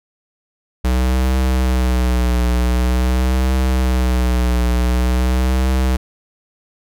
square tone with vibrato, 62.6 Hz, B1, 24 cents sharp, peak -14 dBFS, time 0.84-5.97 s, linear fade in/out 10 ms, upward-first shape triangle, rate 0.46 Hz, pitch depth 59 cents each way, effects none

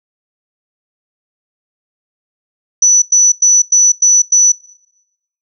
sine tone bursts, 5950 Hz, F#8, 9 cents sharp, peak -5 dBFS, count 6, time 2.82-4.52 s, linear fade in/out 5 ms, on 200 ms, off 100 ms, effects noise-tail reverb RT60 0.9 s tail -20 dB re dry

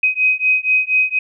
sine beating tone pair, 2517 / 2521.2 Hz, D#7 / D#7, +19 / +22 cents, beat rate 4.2 Hz, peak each -16 dBFS, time 0.03-1.19 s, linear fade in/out 5 ms, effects none

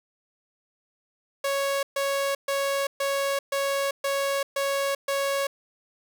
sawtooth tone bursts, 554.4 Hz, C#5, in tune, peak -20 dBFS, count 8, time 1.44-5.47 s, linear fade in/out 5 ms, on 390 ms, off 130 ms, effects none

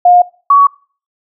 sine tone pair in turn, 712 / 1126.3 Hz, F5 / C#6, +33 / +27 cents, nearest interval minor sixth, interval 794 cents, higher second, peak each -3 dBFS, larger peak neither, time 0.05-0.22 / 0.5-0.67 s, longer neither, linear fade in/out 5 ms, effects noise-tail reverb RT60 0.4 s tail -22 dB re dry

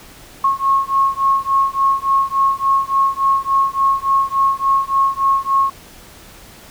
sine beating tone pair, 1088 / 1091.5 Hz, C#6 / C#6, -33 / -27 cents, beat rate 3.5 Hz, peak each -16 dBFS, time 0.44-5.7 s, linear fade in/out 5 ms, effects pink hiss -41 dBFS RMS until 6.7 s

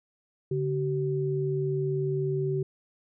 sine tone pair together, 142.66 / 381.1 Hz, D3 / G4, -50 / -49 cents, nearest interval octave + perfect fourth, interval 1701 cents, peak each -28 dBFS, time 0.51-2.63 s, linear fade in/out 5 ms, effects none

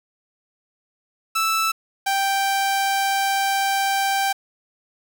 sawtooth tone pair in turn, 1318.5 / 784 Hz, E6 / G5, 0 / 0 cents, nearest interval major sixth, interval 900 cents, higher first, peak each -15 / -15 dBFS, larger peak neither, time 1.35-1.72 / 2.06-4.33 s, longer second, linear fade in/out 10 ms, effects 7-bit

